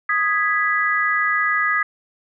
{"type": "chord", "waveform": "sine", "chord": "G# minor", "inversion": "second", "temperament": "equal", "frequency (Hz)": [1244.5, 1661.2, 1975.5], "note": ["D#6", "G#6", "B6"], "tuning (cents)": [0, 0, 0], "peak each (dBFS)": -21, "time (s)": [0.09, 1.83], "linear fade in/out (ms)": 5, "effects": []}